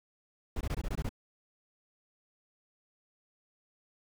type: noise bursts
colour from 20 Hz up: brown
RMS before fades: -33 dBFS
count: 8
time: 0.56-1.092 s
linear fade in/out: 5 ms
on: 49 ms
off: 20 ms
effects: none